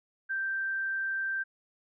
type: tone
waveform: sine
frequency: 1568 Hz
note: G6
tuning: in tune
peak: -29 dBFS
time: 0.29-1.44 s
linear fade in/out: 20 ms
effects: none